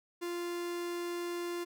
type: tone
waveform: 45% pulse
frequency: 347.9 Hz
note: F4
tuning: 7 cents flat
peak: -35 dBFS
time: 0.21-1.65 s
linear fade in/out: 20 ms
effects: none